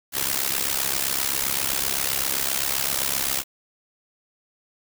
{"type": "noise with amplitude modulation", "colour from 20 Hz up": "white", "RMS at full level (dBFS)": -21, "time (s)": [0.12, 3.44], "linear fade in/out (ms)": 50, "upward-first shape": "sine", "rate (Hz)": 67.7, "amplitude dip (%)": 85, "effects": []}